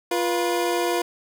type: tone pair together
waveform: 25% pulse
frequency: 348.7 / 485.3 Hz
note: F4 / B4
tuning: -3 / -30 cents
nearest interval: tritone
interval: 573 cents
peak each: -19 / -22 dBFS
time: 0.11-1.02 s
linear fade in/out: 5 ms
effects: none